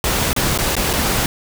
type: noise with dropouts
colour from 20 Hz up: pink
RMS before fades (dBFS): -18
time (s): 0.04-1.26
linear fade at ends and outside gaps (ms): 1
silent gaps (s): 0.331-0.363 / 0.577-0.587 / 0.753-0.766 / 0.931-0.935
effects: none